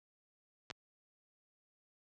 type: clicks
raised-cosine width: 0.2 ms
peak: -24 / -25 dBFS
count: 2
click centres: 0.702 / 0.71 s
effects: high-pass 60 Hz 12 dB/octave + low-pass 7000 Hz 12 dB/octave